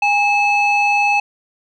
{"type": "tone pair together", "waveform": "sine", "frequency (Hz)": [818.9, 2600], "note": ["G#5", "E7"], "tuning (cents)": [-25, -24], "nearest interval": "octave + minor sixth", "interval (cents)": 2001, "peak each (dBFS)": -13, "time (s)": [0.02, 1.2], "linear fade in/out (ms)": 5, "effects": ["tanh soft clip ceiling -9 dBFS"]}